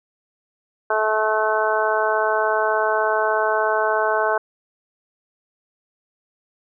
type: harmonic tone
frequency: 216.6 Hz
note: A3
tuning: 27 cents flat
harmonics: 2 / 3 / 4 / 5 / 6 / 7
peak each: -24 / -22 / -24 / -25 / -29 / -24 dBFS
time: 0.9-4.38 s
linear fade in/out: 5 ms
effects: none